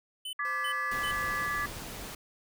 square tone bursts, 3024 Hz, F#7, 37 cents sharp, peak -36 dBFS, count 3, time 0.25-1.113 s, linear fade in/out 5 ms, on 81 ms, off 310 ms
sine chord, G# diminished, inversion second, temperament equal with one note detuned, 1174.7 / 1697.1 / 1975.5 Hz, D6 / G#6 / B6, 0 / +37 / 0 cents, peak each -33 / -33 / -37 dBFS, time 0.39-1.66 s, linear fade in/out 5 ms
15% pulse tone, 522 Hz, C5, 4 cents flat, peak -37 dBFS, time 0.45-1.45 s, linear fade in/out 0 ms
pink noise, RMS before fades -41 dBFS, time 0.91-2.15 s, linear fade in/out 5 ms
effects none

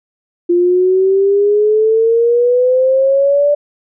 sine exponential sweep, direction up, 346.2 to 587.3 Hz, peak -8 dBFS, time 0.49-3.55 s, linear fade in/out 10 ms, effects none

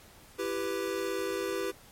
square chord, E minor, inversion none, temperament equal with one note detuned, 333.7 / 392 / 493.9 Hz, E4 / G4 / B4, +21 / 0 / 0 cents, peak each -38 / -34 / -36 dBFS, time 0.38-1.72 s, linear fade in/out 20 ms, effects pink hiss -55 dBFS RMS until 1.91 s + MP3 64 kbps

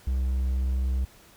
triangle tone with vibrato, 64.6 Hz, C2, 21 cents flat, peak -21 dBFS, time 0.07-1.05 s, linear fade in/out 5 ms, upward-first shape triangle, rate 20 Hz, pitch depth 21 cents each way, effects pink hiss -54 dBFS RMS until 1.36 s

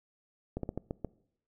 clicks, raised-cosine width 2 ms, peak -21 dBFS, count 6, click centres 0.57 / 0.633 / 0.691 / 0.776 / 0.909 / 1.047 s, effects noise-tail reverb RT60 0.7 s tail -22 dB re dry

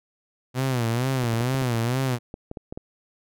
sawtooth tone with vibrato, 123.47 Hz, B2, in tune, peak -18 dBFS, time 0.54-2.19 s, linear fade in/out 50 ms, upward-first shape sine, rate 2.2 Hz, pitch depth 140 cents each way
clicks, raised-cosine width 2 ms, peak -21 dBFS, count 11, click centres 1.238 / 1.337 / 1.408 / 1.548 / 1.62 / 1.748 / 2.341 / 2.514 / 2.572 / 2.725 / 2.775 s
effects none

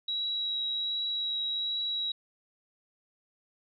sine tone with vibrato, 3872 Hz, B7, 35 cents flat, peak -29 dBFS, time 0.08-2.12 s, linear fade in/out 5 ms, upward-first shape triangle, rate 1.3 Hz, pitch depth 10 cents each way, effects none

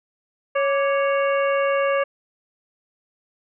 harmonic tone with a mistuned harmonic, 554.4 Hz, C#5, in tune, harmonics 1 / 2 / 3 / 4 / 5, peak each -19 / -25 / -29 / -31 / -33 dBFS, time 0.55-2.04 s, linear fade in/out 10 ms, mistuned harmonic 2, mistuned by +85 cents, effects none

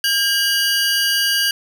40% pulse tone cluster, 1610 / 2910 / 4656 Hz, G6 / F#7 / D8, +46 / -29 / -16 cents, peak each -19 dBFS, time 0.04-1.51 s, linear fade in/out 2 ms, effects none

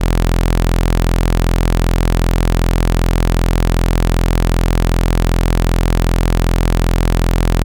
sawtooth tone, 42.6 Hz, F1, 42 cents flat, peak -7 dBFS, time 0-7.64 s, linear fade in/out 20 ms, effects none

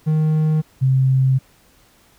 triangle / sine tone pair in turn, 155.56 / 131.97 Hz, D#3 / C3, 0 / +15 cents, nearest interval minor third, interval 285 cents, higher first, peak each -12 dBFS, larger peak neither, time 0.06-0.62 / 0.81-1.39 s, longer second, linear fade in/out 20 ms, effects pink hiss -54 dBFS RMS until 2.18 s

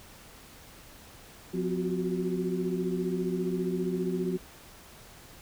sine tone cluster, 178.4 / 255.9 / 359.2 / 374.1 Hz, F3 / C4 / F4 / F#4, +37 / -38 / +49 / +19 cents, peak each -31 / -36 / -35 / -32 dBFS, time 1.53-4.38 s, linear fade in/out 20 ms, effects pink hiss -51 dBFS RMS until 5.41 s

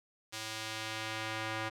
square tone with band-pass filter sweep, 110 Hz, A2, in tune, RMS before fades -39 dBFS, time 0.32-1.7 s, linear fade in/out 20 ms, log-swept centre 5200 to 1700 Hz, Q 0.75, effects none

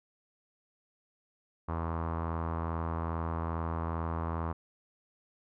sawtooth tone with low-pass filter, 82.41 Hz, E2, in tune, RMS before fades -34 dBFS, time 1.68-4.53 s, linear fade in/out 10 ms, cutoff 1100 Hz, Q 3.7, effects none

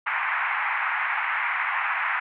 white band-pass noise, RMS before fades -26 dBFS, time 0.06-2.2 s, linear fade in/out 10 ms, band 820 to 2300 Hz, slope 48 dB/octave, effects none

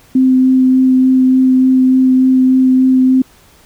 sine tone with vibrato, 259 Hz, C4, 17 cents flat, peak -6 dBFS, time 0.15-3.22 s, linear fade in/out 5 ms, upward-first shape sine, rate 3.4 Hz, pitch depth 9 cents each way, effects pink hiss -46 dBFS RMS until 3.65 s

